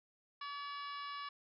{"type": "harmonic tone", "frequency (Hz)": 571, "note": "D5", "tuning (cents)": -49, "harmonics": [2, 3, 4, 5, 6, 7, 8, 9], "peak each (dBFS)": [-43, -52, -54, -54, -57, -55, -63, -57], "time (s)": [0.41, 1.29], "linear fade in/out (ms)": 5, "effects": []}